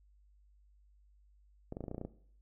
clicks, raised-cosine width 2 ms, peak -27 dBFS, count 10, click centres 1.724 / 1.769 / 1.807 / 1.84 / 1.882 / 1.914 / 1.946 / 1.981 / 2.014 / 2.05 s, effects noise-tail reverb RT60 0.6 s tail -17 dB re dry + added 50 Hz sine -62 dBFS peak until 2.41 s

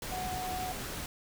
sine tone in noise, 737 Hz, F#5, 7 cents flat, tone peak -35 dBFS, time 0.12-0.72 s, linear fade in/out 2 ms, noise pink, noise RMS -39 dBFS, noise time 0.02-1.06 s, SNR +1 dB, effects none

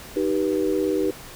sine chord, Eb augmented, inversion none, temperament just, 311.1 / 388.9 / 486.1 Hz, Eb4 / G4 / B4, 0 / -14 / -28 cents, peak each -24 / -23 / -26 dBFS, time 0.16-1.11 s, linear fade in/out 5 ms, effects pink hiss -41 dBFS RMS until 1.35 s

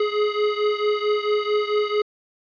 square beating tone pair, 418.2 / 422.7 Hz, G#4 / G#4, +12 / +31 cents, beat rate 4.5 Hz, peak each -22 / -25 dBFS, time 0-2.02 s, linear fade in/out 5 ms, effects resampled to 11025 Hz + 8-bit

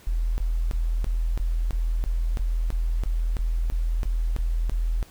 sine tone bursts, 41.2 Hz, E1, in tune, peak -21 dBFS, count 15, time 0.07-5.028 s, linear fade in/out 0 ms, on 310 ms, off 22 ms, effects pink hiss -52 dBFS RMS until 5.1 s

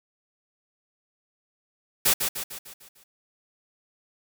white noise with echo, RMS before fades -20 dBFS, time 2.05-2.14 s, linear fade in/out 10 ms, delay 150 ms, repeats 6, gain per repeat -6 dB, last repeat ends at 3.04 s, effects none

